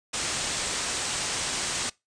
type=low-pass noise; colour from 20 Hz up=white; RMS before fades=-30 dBFS; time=0.13-1.9 s; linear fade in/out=10 ms; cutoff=9200 Hz; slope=96 dB/octave; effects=noise-tail reverb RT60 0.2 s tail -22 dB re dry + resampled to 22050 Hz